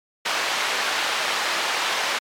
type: band-pass noise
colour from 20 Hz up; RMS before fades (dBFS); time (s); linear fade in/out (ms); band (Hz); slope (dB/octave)
pink; -24; 0.25-2.19; 10; 830 to 4700; 12
effects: MP3 96 kbps